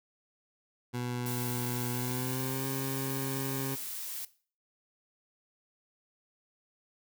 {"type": "tone with pitch glide", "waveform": "20% pulse", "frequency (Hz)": [122.6, 134.47], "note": ["B2", "C3"], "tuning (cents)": [-12, 48], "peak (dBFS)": -28, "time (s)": [0.93, 3.76], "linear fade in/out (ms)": 20, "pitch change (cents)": 160, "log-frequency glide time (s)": [1.92, 2.67]}
{"type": "noise", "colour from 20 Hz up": "blue", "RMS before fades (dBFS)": -39, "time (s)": [1.26, 4.25], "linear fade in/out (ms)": 2}
{"effects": ["noise-tail reverb RT60 0.4 s tail -17 dB re dry"]}